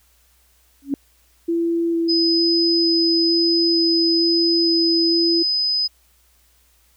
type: tone with exponential growth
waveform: sine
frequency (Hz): 278.3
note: C#4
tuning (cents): +7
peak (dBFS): -14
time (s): 0.82-0.94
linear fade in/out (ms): 1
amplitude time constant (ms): 26
type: tone with vibrato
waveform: sine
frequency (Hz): 334.9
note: E4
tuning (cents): +27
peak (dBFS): -17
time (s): 1.48-5.43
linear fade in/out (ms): 10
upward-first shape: square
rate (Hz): 1.1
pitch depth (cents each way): 8
type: tone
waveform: sine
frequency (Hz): 5020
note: D#8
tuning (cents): +15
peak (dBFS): -17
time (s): 2.08-5.88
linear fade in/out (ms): 20
effects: added 60 Hz sine -59 dBFS peak until 6.96 s + white hiss -59 dBFS RMS until 6.96 s